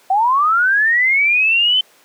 sine linear sweep, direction up, 740 to 3081 Hz, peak -11 dBFS, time 0.1-1.81 s, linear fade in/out 5 ms, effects pink hiss -50 dBFS RMS until 2.04 s + high-pass 400 Hz 12 dB/octave

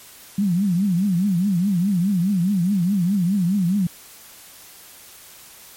sine tone with vibrato, 187.2 Hz, F#3, 20 cents sharp, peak -16 dBFS, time 0.38-3.87 s, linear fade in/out 5 ms, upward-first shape triangle, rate 4.8 Hz, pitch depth 220 cents each way, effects white hiss -44 dBFS RMS until 5.76 s + MP3 64 kbps

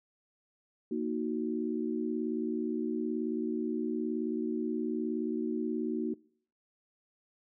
sine chord, D# minor, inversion second, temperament equal, 233.1 / 311.1 / 370 Hz, A#3 / D#4 / F#4, 0 / 0 / 0 cents, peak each -34 / -35 / -35 dBFS, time 0.91-6.14 s, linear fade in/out 5 ms, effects noise-tail reverb RT60 0.6 s tail -24 dB re dry

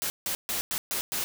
white noise bursts at uneven times, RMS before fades -30 dBFS, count 6, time 0.02-0.1 / 0.26-0.35 / 0.49-0.61 / 0.71-0.78 / 0.91-1.01 / 1.12-1.24 s, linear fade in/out 0 ms, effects none

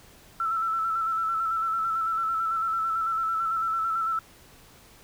sine tone with vibrato, 1329 Hz, E6, 14 cents sharp, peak -24 dBFS, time 0.4-4.19 s, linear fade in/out 2 ms, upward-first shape square, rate 9 Hz, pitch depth 27 cents each way, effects pink hiss -53 dBFS RMS until 5.03 s

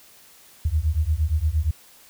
sine beating tone pair, 73.42 / 82.02 Hz, D2 / E2, 0 / -8 cents, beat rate 8.6 Hz, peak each -22 dBFS, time 0.65-1.71 s, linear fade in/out 5 ms, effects white hiss -51 dBFS RMS until 2.09 s

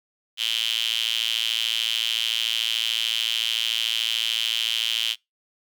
sawtooth tone with high-pass filter, 113.6 Hz, A#2, 44 cents flat, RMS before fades -25 dBFS, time 0.37-5.16 s, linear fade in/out 50 ms, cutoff 3100 Hz, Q 8.2, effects noise-tail reverb RT60 0.2 s tail -25 dB re dry

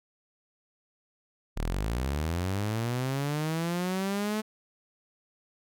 sawtooth linear sweep, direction up, 34.84 to 217.7 Hz, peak -24 dBFS, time 1.56-4.42 s, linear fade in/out 20 ms, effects none

